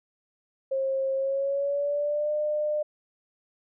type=tone with pitch glide; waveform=sine; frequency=536 to 601.6 Hz; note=C5 to D5; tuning=+42 to +42 cents; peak=-24 dBFS; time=0.71-2.83 s; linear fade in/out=10 ms; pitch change=+200 cents; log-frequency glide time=1.15-2.32 s; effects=none